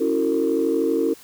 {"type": "chord", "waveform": "sine", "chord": "F# dominant seventh", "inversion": "second", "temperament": "equal with one note detuned", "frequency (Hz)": [277.2, 329.6, 370, 454.5], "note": ["C#4", "E4", "F#4", "A#4"], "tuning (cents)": [0, 0, 0, -44], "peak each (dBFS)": [-24, -22, -26, -21], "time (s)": [0, 1.14], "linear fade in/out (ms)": 10, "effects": ["tanh soft clip ceiling -10 dBFS", "white hiss -47 dBFS RMS until 1.23 s"]}